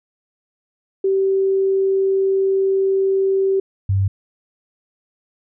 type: tone pair in turn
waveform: sine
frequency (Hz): 386.6 / 97.29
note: G4 / G2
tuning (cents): -24 / -13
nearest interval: 2 octaves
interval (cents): 2389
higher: first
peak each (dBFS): -14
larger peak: neither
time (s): 1.04-3.6 / 3.89-4.08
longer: first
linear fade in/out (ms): 5
effects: none